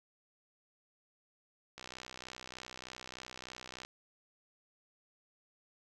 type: click train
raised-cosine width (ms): 0.2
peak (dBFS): -28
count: 132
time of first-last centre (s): 1.78-3.85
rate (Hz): 63.3
effects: none